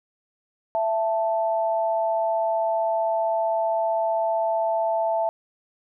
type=tone pair together; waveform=sine; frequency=664.5 / 880 Hz; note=E5 / A5; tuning=+14 / 0 cents; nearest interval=perfect fourth; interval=486 cents; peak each=-22 / -25 dBFS; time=0.75-5.29 s; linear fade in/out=0 ms; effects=none